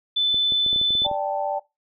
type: tone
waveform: sine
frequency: 3512 Hz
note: A7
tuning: 4 cents flat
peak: -18 dBFS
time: 0.16-1.07 s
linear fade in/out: 10 ms
type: clicks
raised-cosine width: 2 ms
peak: -23 dBFS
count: 11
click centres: 0.344 / 0.522 / 0.663 / 0.73 / 0.761 / 0.814 / 0.906 / 0.952 / 1.02 / 1.065 / 1.114 s
type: chord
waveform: sine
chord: D suspended fourth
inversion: none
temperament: equal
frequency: 587.3 / 784 / 880 Hz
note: D5 / G5 / A5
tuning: 0 / 0 / 0 cents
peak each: -26 / -26 / -29 dBFS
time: 1.04-1.6 s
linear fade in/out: 20 ms
effects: noise-tail reverb RT60 0.2 s tail -18 dB re dry